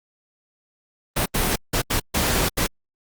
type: noise bursts at uneven times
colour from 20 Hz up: pink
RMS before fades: -21 dBFS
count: 6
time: 1.16-1.26 / 1.34-1.56 / 1.73-1.82 / 1.9-2 / 2.14-2.49 / 2.57-2.67 s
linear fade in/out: 10 ms
effects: Opus 32 kbps